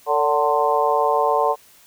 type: harmonic tone with a mistuned harmonic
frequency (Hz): 149.4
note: D3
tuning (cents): +30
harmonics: 3 / 4 / 5 / 6 / 7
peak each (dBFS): -22 / -22 / -22 / -22 / -22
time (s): 0.06-1.56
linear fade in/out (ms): 50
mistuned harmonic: 4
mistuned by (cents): -66
effects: white hiss -51 dBFS RMS until 1.86 s